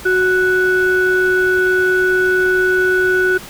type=tone pair together; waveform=sine; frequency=370 / 1480 Hz; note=F#4 / F#6; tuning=0 / 0 cents; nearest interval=2 octaves; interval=2400 cents; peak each=-13 dBFS; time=0.05-3.38 s; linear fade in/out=10 ms; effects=tanh soft clip ceiling -6 dBFS + pink hiss -34 dBFS RMS until 3.49 s